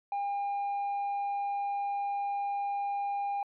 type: tone with tanh clipping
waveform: sine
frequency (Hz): 805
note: G5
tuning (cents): +46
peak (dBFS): -30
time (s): 0.12-3.43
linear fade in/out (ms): 2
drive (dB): 2
effects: MP3 64 kbps